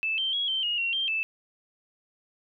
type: tone with pitch steps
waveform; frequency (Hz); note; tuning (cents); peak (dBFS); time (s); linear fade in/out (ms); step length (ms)
sine; 2631 / 3131 / 3320 / 3115 / 2870 / 2741 / 3166 / 2634; E7 / G7 / G#7 / G7 / F7 / F7 / G7 / E7; -4 / -3 / -1 / -12 / +47 / -33 / +17 / -2; -25; 0.03-1.23; 0; 150
effects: none